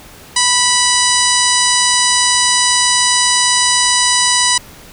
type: harmonic tone with a mistuned harmonic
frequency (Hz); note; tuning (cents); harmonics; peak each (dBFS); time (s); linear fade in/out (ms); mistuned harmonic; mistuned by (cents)
987.8; B5; 0; 1 / 2 / 3 / 4 / 5 / 6 / 7 / 8 / 9; -18 / -19 / -20 / -18 / -18 / -19 / -23 / -22 / -17; 0.36-4.58; 5; 2; -16
effects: pink hiss -38 dBFS RMS until 4.92 s